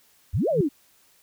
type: exponential two-way sweep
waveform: sine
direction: up then down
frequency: 68.6 to 691 to 259.6 Hz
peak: -20 dBFS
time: 0.33-0.69 s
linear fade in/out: 20 ms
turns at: 0.49 s
type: tone with exponential growth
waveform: sine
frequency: 161.7 Hz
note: E3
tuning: 33 cents flat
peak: -15 dBFS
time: 0.5-0.61 s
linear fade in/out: 5 ms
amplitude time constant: 22 ms
effects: white hiss -60 dBFS RMS until 1.22 s

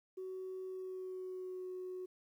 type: tone with pitch glide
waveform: sine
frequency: 374.6 to 368 Hz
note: F#4 to F#4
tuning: +21 to -9 cents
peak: -40 dBFS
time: 0.17-2.06 s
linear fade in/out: 10 ms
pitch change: -30 cents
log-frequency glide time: 0.67-1.7 s
effects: tanh soft clip ceiling -38 dBFS + 12-bit

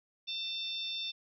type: harmonic tone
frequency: 895 Hz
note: A5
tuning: 29 cents sharp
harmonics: 3 / 4 / 5 / 6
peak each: -44 / -36 / -48 / -44 dBFS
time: 0.27-1.12 s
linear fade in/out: 20 ms
effects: none

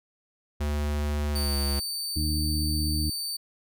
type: tone with pitch glide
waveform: square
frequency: 73.8 to 70.06 Hz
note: D2 to C#2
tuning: +9 to +19 cents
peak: -26 dBFS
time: 0.6-1.8 s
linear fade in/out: 10 ms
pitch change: -90 cents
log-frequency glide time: 1.32-1.56 s
type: tone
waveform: sawtooth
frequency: 4576 Hz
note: D8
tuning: 46 cents flat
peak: -27 dBFS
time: 1.35-3.37 s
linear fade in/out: 10 ms
type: harmonic tone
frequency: 76 Hz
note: D#2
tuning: 40 cents flat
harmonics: 1 / 2 / 3 / 4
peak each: -26 / -35 / -37 / -33 dBFS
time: 2.16-3.1 s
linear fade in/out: 5 ms
effects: none

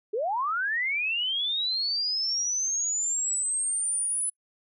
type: linear sweep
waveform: sine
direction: up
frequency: 392 to 10090 Hz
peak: -25 dBFS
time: 0.13-4.3 s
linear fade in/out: 10 ms
effects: noise-tail reverb RT60 0.1 s tail -26 dB re dry

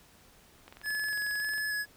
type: click train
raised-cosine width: 0.3 ms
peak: -32 dBFS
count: 21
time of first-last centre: 0.68-1.581 s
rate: 22.2 Hz
type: tone with vibrato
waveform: square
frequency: 1700 Hz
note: G#6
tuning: 40 cents sharp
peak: -31 dBFS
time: 0.83-1.86 s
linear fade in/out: 50 ms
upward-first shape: square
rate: 1.7 Hz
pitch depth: 12 cents each way
effects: pink hiss -59 dBFS RMS until 1.96 s

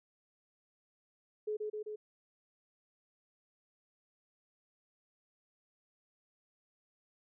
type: tone with echo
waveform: sine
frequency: 425.3 Hz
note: G#4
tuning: 41 cents sharp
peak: -33 dBFS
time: 1.47-1.57 s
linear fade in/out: 10 ms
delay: 130 ms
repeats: 3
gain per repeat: -2 dB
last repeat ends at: 1.96 s
effects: none

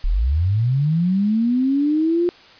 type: linear sweep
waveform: sine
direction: up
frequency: 31.63 to 354.9 Hz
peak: -15 dBFS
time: 0.04-2.29 s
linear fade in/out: 0 ms
effects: white hiss -46 dBFS RMS until 2.59 s + resampled to 11025 Hz

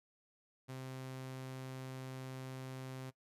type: tone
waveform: sawtooth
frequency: 130.81 Hz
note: C3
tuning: in tune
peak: -40 dBFS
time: 0.68-3.11 s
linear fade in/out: 20 ms
effects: noise-tail reverb RT60 0.1 s tail -19 dB re dry + resampled to 32000 Hz

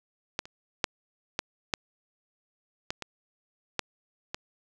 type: clicks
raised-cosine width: 0.2 ms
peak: -11 / -27 / -6 / -10 / -8 / -13 / -18 / -9 / -15 dBFS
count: 9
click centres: 0.391 / 0.455 / 0.842 / 1.391 / 1.738 / 2.905 / 3.023 / 3.793 / 4.345 s
effects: none

